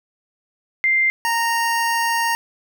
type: tone pair in turn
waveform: sine / 25% pulse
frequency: 2093 / 926.7 Hz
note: C7 / A#5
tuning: 0 / -10 cents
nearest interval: octave + major second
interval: 1410 cents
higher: first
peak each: -14 dBFS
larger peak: neither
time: 0.84-1.1 / 1.25-2.35 s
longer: second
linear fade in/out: 0 ms
effects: none